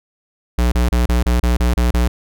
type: tone bursts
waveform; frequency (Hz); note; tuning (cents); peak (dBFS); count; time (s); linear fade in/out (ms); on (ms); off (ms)
square; 60.2; B1; -44; -13; 9; 0.58-2.08; 5; 140; 30
effects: none